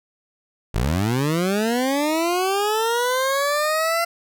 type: linear sweep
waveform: 20% pulse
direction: up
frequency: 47.19 to 685 Hz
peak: -14 dBFS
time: 0.74-4.05 s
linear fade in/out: 10 ms
effects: none